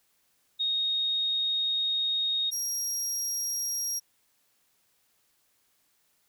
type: tone pair in turn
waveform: sine / 30% pulse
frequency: 3729 / 5633 Hz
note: A#7 / F8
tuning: 0 / +14 cents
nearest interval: perfect fifth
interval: 714 cents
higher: second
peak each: -25 dBFS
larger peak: neither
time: 0.59-2.51 / 2.51-4 s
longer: first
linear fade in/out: 20 ms
effects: white hiss -70 dBFS RMS until 6.28 s